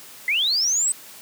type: linear sweep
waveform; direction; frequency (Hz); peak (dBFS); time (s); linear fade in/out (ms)
sine; up; 1975.5 to 8210; -18; 0.28-0.92; 2
effects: white hiss -43 dBFS RMS until 1.21 s + high-pass 100 Hz 12 dB/octave